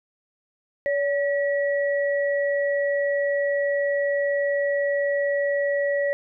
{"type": "tone pair together", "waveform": "sine", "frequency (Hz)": [569.2, 1928], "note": ["C#5", "B6"], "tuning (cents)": [46, -42], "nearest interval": "octave + major sixth", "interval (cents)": 2112, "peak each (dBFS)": [-21, -28], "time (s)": [0.86, 6.13], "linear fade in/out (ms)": 0, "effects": []}